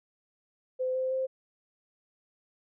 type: tone with pitch steps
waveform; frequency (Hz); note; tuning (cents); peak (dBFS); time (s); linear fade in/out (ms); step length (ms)
sine; 513 / 518.4 / 523.8; C5 / C5 / C5; -34 / -16 / +2; -27; 0.79-1.27; 20; 160
effects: none